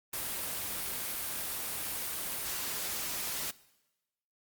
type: noise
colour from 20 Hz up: white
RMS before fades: -36 dBFS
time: 0.13-3.51 s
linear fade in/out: 5 ms
effects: noise-tail reverb RT60 1.0 s tail -20 dB re dry + Opus 32 kbps

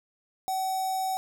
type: tone with notch filter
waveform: square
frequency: 759 Hz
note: F#5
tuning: 44 cents sharp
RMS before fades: -29 dBFS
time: 0.48-1.17 s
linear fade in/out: 0 ms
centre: 2500 Hz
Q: 0.6
effects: none

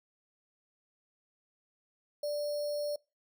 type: tone with sample-and-hold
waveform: sine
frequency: 587.3 Hz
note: D5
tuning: in tune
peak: -31 dBFS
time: 2.23-2.96 s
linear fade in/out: 5 ms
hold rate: 4900 Hz
effects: noise-tail reverb RT60 0.3 s tail -26 dB re dry

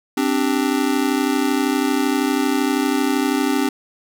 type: chord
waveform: square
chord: C suspended second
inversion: none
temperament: just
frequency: 261.6 / 294.3 / 392.4 Hz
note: C4 / D4 / G4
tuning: 0 / +4 / +2 cents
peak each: -21 / -21 / -25 dBFS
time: 0.17-3.69 s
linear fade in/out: 5 ms
effects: none

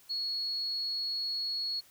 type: tone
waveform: sine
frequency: 4342 Hz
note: C#8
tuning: 37 cents flat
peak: -31 dBFS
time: 0.09-1.81 s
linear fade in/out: 20 ms
effects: white hiss -60 dBFS RMS until 1.9 s

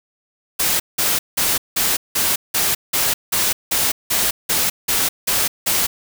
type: noise bursts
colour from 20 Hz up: white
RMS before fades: -18 dBFS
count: 14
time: 0.59-5.87 s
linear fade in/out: 10 ms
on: 210 ms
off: 180 ms
effects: none

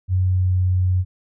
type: tone with pitch glide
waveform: sine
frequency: 92.5 to 91.75 Hz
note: F#2 to F#2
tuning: 0 to -14 cents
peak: -15 dBFS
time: 0.08-1.05 s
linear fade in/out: 50 ms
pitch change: -14 cents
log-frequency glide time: 0.23-0.54 s
effects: none

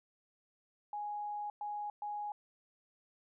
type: tone bursts at uneven times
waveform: sine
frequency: 830.6 Hz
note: G#5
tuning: in tune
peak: -37 dBFS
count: 3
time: 0.93-1.5 / 1.61-1.9 / 2.02-2.32 s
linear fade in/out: 2 ms
effects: none

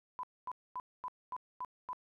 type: tone bursts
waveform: sine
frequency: 1001 Hz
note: B5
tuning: 23 cents sharp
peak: -37 dBFS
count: 7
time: 0.19-1.931 s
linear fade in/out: 0 ms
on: 43 ms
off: 240 ms
effects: 13-bit

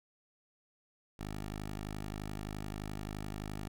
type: tone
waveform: 10% pulse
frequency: 51.6 Hz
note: G#1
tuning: 10 cents flat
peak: -31 dBFS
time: 1.19-3.68 s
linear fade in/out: 5 ms
effects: none

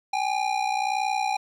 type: ring-modulated tone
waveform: square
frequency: 806 Hz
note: G5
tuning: 48 cents sharp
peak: -21 dBFS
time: 0.13-1.37 s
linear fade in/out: 5 ms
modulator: 30.7 Hz
effects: low-pass 6000 Hz 12 dB/octave + 10-bit

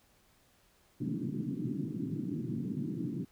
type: band-pass noise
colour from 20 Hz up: white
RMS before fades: -36 dBFS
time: 1-3.25 s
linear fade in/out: 10 ms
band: 120 to 320 Hz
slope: 48 dB/octave
effects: pink hiss -67 dBFS RMS until 3.31 s

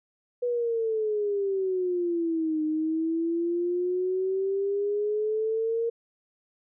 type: exponential two-way sweep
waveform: sine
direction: down then up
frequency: 491.8 to 307.6 to 465.1 Hz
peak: -24 dBFS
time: 0.42-5.9 s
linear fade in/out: 10 ms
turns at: 2.63 s
effects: none

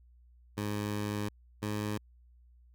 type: tone pair in turn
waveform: 15% pulse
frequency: 103.83 / 105.1 Hz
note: G#2 / G#2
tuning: 0 / +21 cents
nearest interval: unison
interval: 21 cents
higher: second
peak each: -26 dBFS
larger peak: neither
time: 0.57-1.29 / 1.62-1.98 s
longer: first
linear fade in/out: 10 ms
effects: added 60 Hz sine -57 dBFS peak until 2.74 s

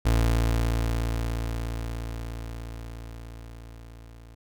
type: tone with level ramp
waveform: 30% pulse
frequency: 56.9 Hz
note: A#1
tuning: 41 cents flat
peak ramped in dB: -16 to -43 dBFS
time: 0.05-4.35 s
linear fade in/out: 10 ms
effects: none

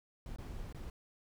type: noise with dropouts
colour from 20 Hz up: brown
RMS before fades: -44 dBFS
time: 0.26-0.9 s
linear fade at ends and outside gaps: 1 ms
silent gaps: 0.361-0.384 / 0.726-0.747 s
effects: none

